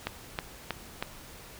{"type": "click train", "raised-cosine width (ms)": 0.3, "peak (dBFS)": -14, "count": 4, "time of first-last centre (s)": [0.07, 1.025], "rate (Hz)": 3.14, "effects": ["pink hiss -48 dBFS RMS until 1.59 s"]}